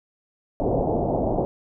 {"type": "low-pass noise", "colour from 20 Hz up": "white", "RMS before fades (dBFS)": -23, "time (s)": [0.6, 1.45], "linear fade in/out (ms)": 0, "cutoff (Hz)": 760, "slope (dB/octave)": 48, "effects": []}